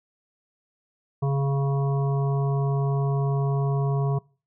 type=harmonic tone; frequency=138.59 Hz; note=C#3; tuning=in tune; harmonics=1 / 3 / 5 / 7 / 8; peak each=-21 / -31 / -35 / -38 / -39 dBFS; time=1.22-4.19 s; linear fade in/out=10 ms; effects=noise-tail reverb RT60 0.4 s tail -25 dB re dry